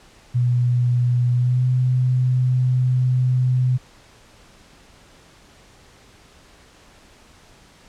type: tone with pitch glide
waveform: sine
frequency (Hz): 122.6 to 126.85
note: B2 to B2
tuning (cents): -12 to +47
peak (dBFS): -15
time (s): 0.34-3.78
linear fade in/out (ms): 20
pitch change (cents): +59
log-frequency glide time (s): 1.34-1.66
effects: pink hiss -50 dBFS RMS until 7.88 s + low-pass 8000 Hz 12 dB/octave